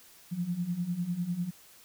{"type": "beating tone pair", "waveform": "sine", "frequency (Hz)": [169.3, 179.3], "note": ["E3", "F3"], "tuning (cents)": [46, 46], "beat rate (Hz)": 10, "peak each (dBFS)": [-35, -31], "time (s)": [0.31, 1.51], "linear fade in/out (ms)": 20, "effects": ["white hiss -56 dBFS RMS until 1.84 s"]}